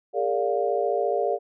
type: tone cluster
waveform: sine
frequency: 404.6 / 459 / 577 / 704 Hz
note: G#4 / A#4 / D5 / F5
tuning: -45 / -27 / -31 / +14 cents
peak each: -27 dBFS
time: 0.13-1.39 s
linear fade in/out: 50 ms
effects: none